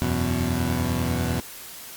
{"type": "chord", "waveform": "20% pulse", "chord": "E suspended second", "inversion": "none", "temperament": "equal", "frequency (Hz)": [82.41, 92.5, 123.47], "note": ["E2", "F#2", "B2"], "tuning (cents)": [0, 0, 0], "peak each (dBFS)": [-21, -25, -22], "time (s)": [0.02, 1.4], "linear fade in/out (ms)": 0, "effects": ["white hiss -40 dBFS RMS until 1.96 s", "Opus 48 kbps"]}